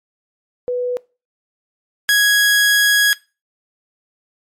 sine / sawtooth tone pair in turn, 493.9 / 1661.3 Hz, B4 / G#6, 0 / 0 cents, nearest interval octave + major sixth, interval 2100 cents, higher second, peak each -17 / -7 dBFS, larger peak second, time 0.68-0.97 / 2.09-3.13 s, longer second, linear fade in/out 0 ms, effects noise-tail reverb RT60 0.3 s tail -22 dB re dry + MP3 64 kbps

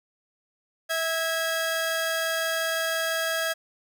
sawtooth tone pair together, 651 / 1640.4 Hz, E5 / G#6, -22 / -22 cents, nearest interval octave + major third, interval 1600 cents, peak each -24 dBFS, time 0.89-3.54 s, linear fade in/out 20 ms, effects none

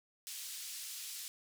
white band-pass noise, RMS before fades -45 dBFS, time 0.27-1.28 s, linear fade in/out 0 ms, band 3000 to 11000 Hz, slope 12 dB/octave, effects none

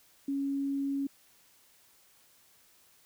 sine tone, 277.2 Hz, C#4, in tune, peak -29 dBFS, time 0.28-1.07 s, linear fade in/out 5 ms, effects white hiss -63 dBFS RMS until 3.05 s

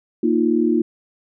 sine chord, Bb suspended fourth, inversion none, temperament equal, 233.1 / 311.1 / 349.2 Hz, Bb3 / Eb4 / F4, 0 / 0 / 0 cents, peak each -19 dBFS, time 0.23-0.82 s, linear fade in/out 5 ms, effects none

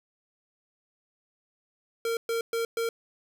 square tone bursts, 460 Hz, A#4, 23 cents flat, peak -27 dBFS, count 4, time 2.05-2.89 s, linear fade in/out 2 ms, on 120 ms, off 120 ms, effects none

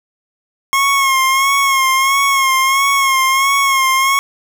25% pulse tone with vibrato, 1083 Hz, C#6, 41 cents flat, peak -7 dBFS, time 0.73-4.19 s, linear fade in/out 0 ms, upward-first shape sine, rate 1.5 Hz, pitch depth 44 cents each way, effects none

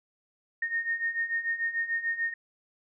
sine beating tone pair, 1838 / 1844.8 Hz, A#6 / A#6, -25 / -19 cents, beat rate 6.8 Hz, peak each -33 / -29 dBFS, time 0.62-2.34 s, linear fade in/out 5 ms, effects none

